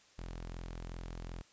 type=tone; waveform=sawtooth; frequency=42.66 Hz; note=F1; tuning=40 cents flat; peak=-38 dBFS; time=0.18-1.42 s; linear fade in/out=10 ms; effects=white hiss -64 dBFS RMS until 1.52 s + resampled to 16000 Hz